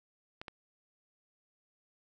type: clicks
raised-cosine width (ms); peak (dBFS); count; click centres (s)
0.3; -26; 2; 0.415 / 0.482
effects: none